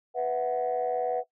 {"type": "chord", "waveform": "sine", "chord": "B suspended fourth", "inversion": "none", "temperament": "equal", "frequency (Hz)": [493.9, 659.3, 740], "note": ["B4", "E5", "F#5"], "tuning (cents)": [0, 0, 0], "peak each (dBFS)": [-28, -31, -28], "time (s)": [0.14, 1.24], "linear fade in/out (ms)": 50, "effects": ["noise-tail reverb RT60 0.1 s tail -19 dB re dry", "tanh soft clip ceiling -19 dBFS"]}